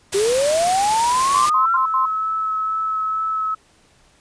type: noise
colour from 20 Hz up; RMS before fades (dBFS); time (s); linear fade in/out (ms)
white; -24; 0.12-1.5; 10
type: linear sweep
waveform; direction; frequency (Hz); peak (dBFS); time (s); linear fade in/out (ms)
sine; up; 380.9 to 1389; -15; 0.14-1.77; 10
type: tone bursts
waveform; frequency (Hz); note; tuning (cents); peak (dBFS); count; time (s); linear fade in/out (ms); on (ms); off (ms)
sine; 1046.5; C6; 0; -16; 4; 1.34-2.057; 5; 120; 79
type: tone with vibrato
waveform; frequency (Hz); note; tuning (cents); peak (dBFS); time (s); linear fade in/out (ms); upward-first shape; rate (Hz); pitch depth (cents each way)
sine; 1298; E6; -27; -19; 1.77-3.55; 10; sine; 2.2; 10
effects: pink hiss -55 dBFS RMS until 4.2 s + resampled to 22050 Hz